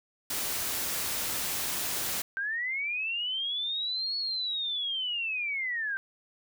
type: noise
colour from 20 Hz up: white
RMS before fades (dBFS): -32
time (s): 0.3-2.22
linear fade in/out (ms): 5
type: linear two-way sweep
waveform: sine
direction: up then down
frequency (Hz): 1546 to 4396 to 1546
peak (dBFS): -29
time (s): 2.37-5.97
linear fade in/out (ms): 0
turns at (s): 4.17
effects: none